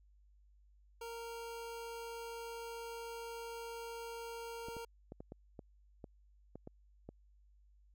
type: tone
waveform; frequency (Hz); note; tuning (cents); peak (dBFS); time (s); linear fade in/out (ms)
25% pulse; 463.3; A#4; -11; -40; 1.01-4.85; 5
type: clicks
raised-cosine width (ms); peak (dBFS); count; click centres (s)
2; -34; 10; 4.685 / 4.767 / 5.121 / 5.205 / 5.321 / 5.592 / 6.042 / 6.556 / 6.674 / 7.09
effects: added 50 Hz sine -63 dBFS peak until 7.94 s